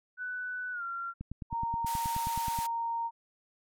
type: tone with pitch glide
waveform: sine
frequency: 1492 to 1376.1 Hz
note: F#6 to F6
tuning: +14 to -26 cents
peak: -34 dBFS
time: 0.17-1.14 s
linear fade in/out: 50 ms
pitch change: -140 cents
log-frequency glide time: 0.72-0.83 s
type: click train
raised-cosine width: 5 ms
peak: -26 dBFS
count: 14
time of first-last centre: 1.21-2.589 s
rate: 9.43 Hz
type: tone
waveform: sine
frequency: 926 Hz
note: A#5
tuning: 12 cents flat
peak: -30 dBFS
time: 1.5-3.11 s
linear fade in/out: 50 ms
type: band-pass noise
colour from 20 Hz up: white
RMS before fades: -42 dBFS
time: 1.86-2.67 s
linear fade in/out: 10 ms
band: 630 to 16000 Hz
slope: 48 dB/octave
effects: none